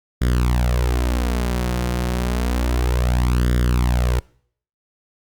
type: tone with flanger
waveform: sawtooth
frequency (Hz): 61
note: B1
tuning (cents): -21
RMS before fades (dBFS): -19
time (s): 0.21-4.2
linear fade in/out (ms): 10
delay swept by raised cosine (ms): 0.58 to 5.68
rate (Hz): 0.3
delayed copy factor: +0.75
effects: noise-tail reverb RT60 0.6 s tail -24 dB re dry + Opus 48 kbps